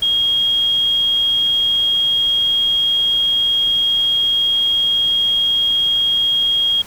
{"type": "tone", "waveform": "sine", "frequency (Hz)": 3262, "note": "G#7", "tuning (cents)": -32, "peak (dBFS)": -13, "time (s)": [0.02, 6.82], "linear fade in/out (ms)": 5, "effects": ["pink hiss -38 dBFS RMS until 6.86 s"]}